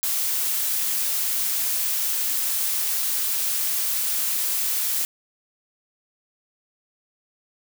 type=noise; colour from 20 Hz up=blue; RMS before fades=-24 dBFS; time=0.03-5.05 s; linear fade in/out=0 ms; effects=none